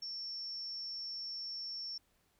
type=tone with amplitude modulation; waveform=sine; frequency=5440 Hz; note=F8; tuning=46 cents flat; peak=-38 dBFS; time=0.02-1.98 s; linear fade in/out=5 ms; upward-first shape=sine; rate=236 Hz; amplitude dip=35%; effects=pink hiss -74 dBFS RMS until 2.39 s